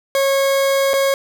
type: tone with dropouts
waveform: 40% pulse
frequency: 547 Hz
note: C#5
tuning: 23 cents flat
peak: -13 dBFS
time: 0.15-1.14 s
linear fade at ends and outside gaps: 1 ms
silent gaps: 0.934-0.938 s
effects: none